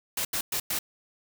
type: noise bursts at uneven times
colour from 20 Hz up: white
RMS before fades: -29 dBFS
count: 4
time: 0.17-0.25 / 0.33-0.41 / 0.52-0.6 / 0.7-0.79 s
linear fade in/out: 5 ms
effects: none